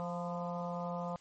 harmonic tone with a mistuned harmonic, 174.61 Hz, F3, in tune, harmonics 1 / 3 / 4 / 5 / 6 / 7, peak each -39 / -41 / -43 / -46 / -45 / -48 dBFS, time 0-1.16 s, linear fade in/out 0 ms, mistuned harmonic 6, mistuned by -40 cents, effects white hiss -63 dBFS RMS until 1.2 s + MP3 32 kbps

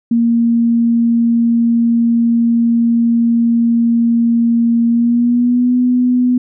sine tone with pitch glide, 233.1 to 248.4 Hz, A#3 to B3, 0 to +10 cents, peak -9 dBFS, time 0.11-6.38 s, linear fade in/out 5 ms, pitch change +110 cents, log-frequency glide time 4.87-5.75 s, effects none

